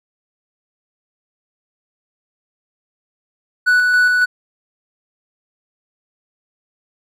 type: tone with tremolo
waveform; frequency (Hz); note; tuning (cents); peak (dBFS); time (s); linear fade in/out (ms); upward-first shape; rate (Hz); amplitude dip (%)
triangle; 1481; F#6; +1; -8; 3.66-4.26; 20; square; 3.6; 25
effects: none